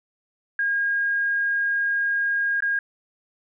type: tone with dropouts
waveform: sine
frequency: 1626 Hz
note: G#6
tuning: 37 cents flat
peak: -20 dBFS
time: 0.59-2.79 s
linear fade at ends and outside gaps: 2 ms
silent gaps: 2.605-2.623 s
effects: none